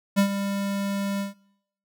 square tone with ADSR envelope, 198.8 Hz, G3, 25 cents sharp, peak -16 dBFS, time 0.16-1.34 s, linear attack 27 ms, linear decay 89 ms, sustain -10 dB, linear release 140 ms, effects noise-tail reverb RT60 0.8 s tail -23 dB re dry

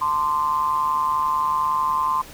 sine tone with amplitude modulation, 1040 Hz, C6, 11 cents flat, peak -15 dBFS, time 0.01-2.22 s, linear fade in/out 10 ms, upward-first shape sine, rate 151 Hz, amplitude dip 75%, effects pink hiss -42 dBFS RMS until 2.33 s

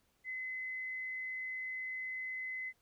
sine tone, 2036 Hz, C7, 48 cents flat, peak -38 dBFS, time 0.24-2.73 s, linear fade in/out 50 ms, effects pink hiss -75 dBFS RMS until 2.81 s

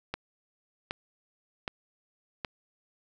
click train, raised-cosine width 0.3 ms, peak -16 dBFS, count 4, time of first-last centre 0.14-2.448 s, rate 1.3 Hz, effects none

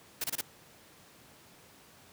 white noise bursts, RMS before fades -33 dBFS, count 4, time 0.21-0.412 s, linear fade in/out 5 ms, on 31 ms, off 26 ms, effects pink hiss -57 dBFS RMS until 2.12 s + high-pass 100 Hz 12 dB/octave

